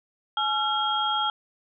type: tone cluster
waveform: sine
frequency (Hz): 849 / 1363 / 3255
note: G#5 / F6 / G#7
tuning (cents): +38 / -43 / -36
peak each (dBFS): -27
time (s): 0.37-1.3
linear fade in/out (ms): 2
effects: none